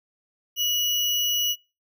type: tone with sample-and-hold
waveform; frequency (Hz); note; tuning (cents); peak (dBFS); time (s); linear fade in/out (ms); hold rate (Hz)
sine; 2919; F#7; -24; -21; 0.56-1.56; 50; 8820
effects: noise-tail reverb RT60 0.3 s tail -26 dB re dry